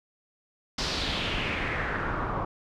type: noise with low-pass filter sweep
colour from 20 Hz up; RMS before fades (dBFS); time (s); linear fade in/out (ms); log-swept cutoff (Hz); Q
pink; -30; 0.78-2.45; 5; 5100 to 990; 3
effects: none